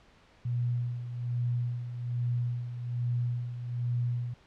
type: tone with tremolo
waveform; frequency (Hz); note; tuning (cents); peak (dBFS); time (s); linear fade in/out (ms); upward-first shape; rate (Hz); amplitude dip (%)
sine; 121.2; B2; -32; -26; 0.45-4.34; 5; sine; 1.2; 65
effects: pink hiss -60 dBFS RMS until 4.46 s + low-pass 4000 Hz 12 dB/octave